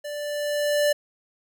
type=tone with level ramp; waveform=square; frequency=587.3 Hz; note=D5; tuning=in tune; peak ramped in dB=-32 to -18 dBFS; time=0.04-0.93 s; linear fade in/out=10 ms; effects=none